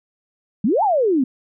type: exponential two-way sweep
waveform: sine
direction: up then down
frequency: 185 to 912 to 243.1 Hz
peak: -14 dBFS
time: 0.64-1.24 s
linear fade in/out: 5 ms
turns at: 0.83 s
effects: none